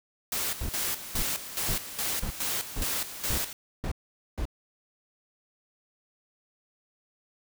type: noise with tremolo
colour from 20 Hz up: white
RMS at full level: -30 dBFS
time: 0.32-3.53 s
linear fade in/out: 2 ms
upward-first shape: square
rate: 2.4 Hz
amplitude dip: 70%
type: noise bursts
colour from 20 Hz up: brown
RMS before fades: -30 dBFS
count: 8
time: 0.61-4.454 s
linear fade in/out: 2 ms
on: 78 ms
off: 460 ms
effects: none